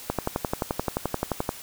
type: click train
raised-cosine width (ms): 1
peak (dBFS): -10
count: 17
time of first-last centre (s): 0.1-1.491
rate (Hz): 11.5
effects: white hiss -42 dBFS RMS until 1.62 s